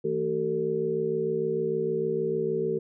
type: tone cluster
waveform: sine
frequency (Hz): 160.3 / 224 / 383.6 / 450.2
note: E3 / A3 / G4 / A4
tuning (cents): -48 / +31 / -37 / +40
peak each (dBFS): -35 / -36 / -28 / -28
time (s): 0.04-2.79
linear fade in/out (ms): 10
effects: none